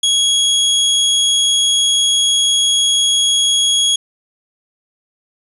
sawtooth tone, 3322 Hz, G#7, in tune, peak -8 dBFS, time 0.03-3.96 s, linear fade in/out 5 ms, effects resampled to 24000 Hz + 7-bit

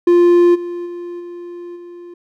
triangle tone with level steps, 349 Hz, F4, 1 cent flat, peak -5 / -20 / -23 / -26 / -30 dBFS, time 0.07-2.14 s, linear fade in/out 5 ms, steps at 0.54 / 0.85 / 1.19 / 1.75 s, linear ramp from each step 20 ms, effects none

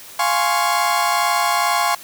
35% pulse chord, Db major seventh, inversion first, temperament equal, 698.5 / 830.6 / 1046.5 / 1108.7 Hz, F5 / Ab5 / C6 / Db6, 0 / 0 / 0 / 0 cents, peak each -20 dBFS, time 0.19-1.95 s, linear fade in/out 5 ms, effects white hiss -39 dBFS RMS until 2.03 s + high-pass 80 Hz 12 dB/octave

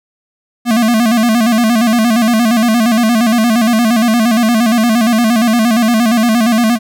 square tone with vibrato, 229.2 Hz, A#3, 29 cents flat, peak -9 dBFS, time 0.65-6.79 s, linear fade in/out 50 ms, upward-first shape square, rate 8.6 Hz, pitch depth 83 cents each way, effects none

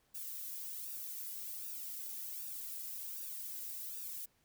violet noise with flanger, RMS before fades -44 dBFS, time 0.14-4.26 s, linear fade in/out 10 ms, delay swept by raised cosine 0.94 to 2.24 ms, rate 1.3 Hz, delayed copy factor -0.85, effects pink hiss -74 dBFS RMS until 4.44 s

